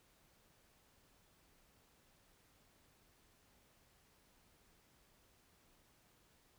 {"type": "silence", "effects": ["pink hiss -71 dBFS RMS until 6.58 s"]}